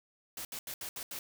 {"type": "noise bursts at uneven times", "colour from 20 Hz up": "white", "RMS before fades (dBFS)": -41, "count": 6, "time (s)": [[0.37, 0.45], [0.52, 0.59], [0.67, 0.74], [0.81, 0.89], [0.96, 1.03], [1.11, 1.19]], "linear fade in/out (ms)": 2, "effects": []}